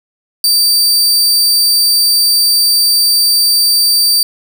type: tone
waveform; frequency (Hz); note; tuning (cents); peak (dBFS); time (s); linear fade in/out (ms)
sawtooth; 4645; D8; -20; -5; 0.44-4.23; 2
effects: 7-bit